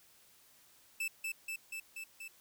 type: tone with echo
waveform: 45% pulse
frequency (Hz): 2637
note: E7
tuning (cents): 0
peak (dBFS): -34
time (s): 1-1.08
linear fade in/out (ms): 5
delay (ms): 240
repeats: 5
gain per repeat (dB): -2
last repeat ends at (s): 2.28
effects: white hiss -64 dBFS RMS until 2.4 s